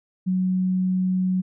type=tone; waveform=sine; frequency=185.1 Hz; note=F#3; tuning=1 cent sharp; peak=-19 dBFS; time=0.26-1.42 s; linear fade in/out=20 ms; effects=none